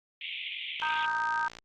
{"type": "band-pass noise", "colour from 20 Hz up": "white", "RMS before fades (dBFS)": -37, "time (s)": [0.21, 1.06], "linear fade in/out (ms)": 5, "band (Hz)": [2100, 3500], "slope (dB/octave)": 96}
{"type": "click train", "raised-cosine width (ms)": 0.2, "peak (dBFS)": -26, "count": 46, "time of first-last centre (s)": [0.8, 1.587], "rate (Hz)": 57.2}
{"type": "chord", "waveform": "sine", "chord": "Eb major", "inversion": "second", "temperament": "equal", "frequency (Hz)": [932.3, 1244.5, 1568], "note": ["Bb5", "Eb6", "G6"], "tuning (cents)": [0, 0, 0], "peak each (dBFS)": [-30, -34, -31], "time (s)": [0.82, 1.48], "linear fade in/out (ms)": 2}
{"effects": ["Opus 24 kbps"]}